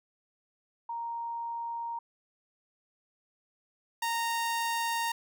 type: tone pair in turn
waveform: sine / sawtooth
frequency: 932.3 / 925.9 Hz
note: A#5 / A#5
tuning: 0 / -12 cents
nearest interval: unison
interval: 12 cents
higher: first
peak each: -33 / -25 dBFS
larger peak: second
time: 0.89-1.99 / 4.02-5.12 s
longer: neither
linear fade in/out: 5 ms
effects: none